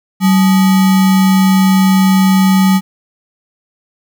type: tone with sample-and-hold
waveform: sine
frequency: 190 Hz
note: F#3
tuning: 46 cents sharp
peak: -6 dBFS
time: 0.2-2.81 s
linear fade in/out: 50 ms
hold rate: 1050 Hz
effects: none